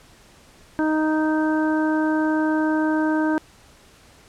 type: harmonic tone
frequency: 311.1 Hz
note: D#4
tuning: in tune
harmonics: 1 / 2 / 3 / 4 / 5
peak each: -19 / -28 / -28 / -36 / -29 dBFS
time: 0.79-3.38 s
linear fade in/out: 0 ms
effects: pink hiss -51 dBFS RMS until 4.28 s + low-pass 10000 Hz 12 dB/octave